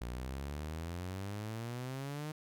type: exponential sweep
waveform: sawtooth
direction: up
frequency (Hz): 58.2 to 155.56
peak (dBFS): -35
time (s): 0.01-2.32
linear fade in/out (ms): 5
effects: none